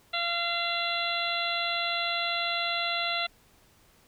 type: harmonic tone with a mistuned harmonic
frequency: 687 Hz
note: F5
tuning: 29 cents flat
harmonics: 1 / 2 / 3 / 4 / 5 / 6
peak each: -34 / -34 / -34 / -34 / -34 / -34 dBFS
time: 0.13-3.27 s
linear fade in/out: 10 ms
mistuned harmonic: 6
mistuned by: -43 cents
effects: pink hiss -61 dBFS RMS until 4.07 s